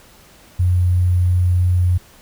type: tone with sample-and-hold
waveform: sine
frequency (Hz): 89.7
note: F2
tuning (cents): +47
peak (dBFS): -12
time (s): 0.59-1.98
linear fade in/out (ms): 10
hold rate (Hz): 11025
effects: pink hiss -47 dBFS RMS until 2.21 s